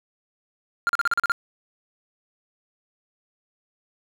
triangle tone bursts, 1396.9 Hz, F6, in tune, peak -16 dBFS, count 8, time 0.87-1.319 s, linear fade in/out 0 ms, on 22 ms, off 39 ms, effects none

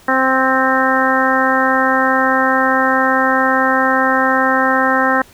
harmonic tone, 262.3 Hz, C4, 4 cents sharp, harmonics 1 / 2 / 3 / 4 / 5 / 6 / 7, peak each -19 / -19 / -19 / -19 / -19 / -19 / -19 dBFS, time 0.08-5.22 s, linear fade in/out 5 ms, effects pink hiss -45 dBFS RMS until 5.33 s

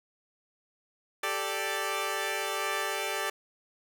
10% pulse chord, G suspended second, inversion none, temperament equal, 392 / 440 / 587.3 Hz, G4 / A4 / D5, 0 / 0 / 0 cents, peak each -26 dBFS, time 1.23-3.3 s, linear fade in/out 5 ms, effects none

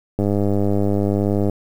click train, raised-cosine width 2 ms, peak -7 dBFS, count 133, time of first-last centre 0.19-1.497 s, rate 101 Hz, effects 7-bit

